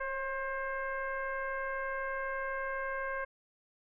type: tone with frequency modulation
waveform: sine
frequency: 1068 Hz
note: C6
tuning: 35 cents sharp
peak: -33 dBFS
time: 0-3.25 s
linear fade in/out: 10 ms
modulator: 526 Hz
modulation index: 1.5
effects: none